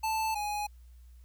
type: tone pair in turn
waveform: square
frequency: 880 / 832.3 Hz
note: A5 / G#5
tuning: 0 / +4 cents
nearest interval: minor second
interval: 96 cents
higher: first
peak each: -29 / -32 dBFS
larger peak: first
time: 0.03-0.35 / 0.35-0.67 s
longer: neither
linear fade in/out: 10 ms
effects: added 60 Hz sine -50 dBFS peak until 1.24 s + white hiss -71 dBFS RMS until 1.24 s